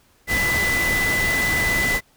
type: tone in noise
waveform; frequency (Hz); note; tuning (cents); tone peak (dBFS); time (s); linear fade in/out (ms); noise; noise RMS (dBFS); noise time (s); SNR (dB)
sine; 2000; B6; +21; -19; 0.27-2.01; 50; pink; -25; 0.27-2.01; +3
effects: pink hiss -58 dBFS RMS until 2.16 s